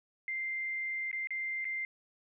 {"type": "tone with dropouts", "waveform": "sine", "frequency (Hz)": 2092, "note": "C7", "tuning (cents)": -1, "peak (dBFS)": -33, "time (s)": [0.28, 1.85], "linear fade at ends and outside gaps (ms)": 1, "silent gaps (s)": [[1.114, 1.129], [1.272, 1.306], [1.645, 1.652]], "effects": []}